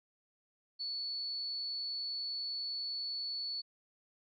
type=tone; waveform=sine; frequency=4435 Hz; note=C#8; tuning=in tune; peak=-36 dBFS; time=0.79-3.62 s; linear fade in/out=20 ms; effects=none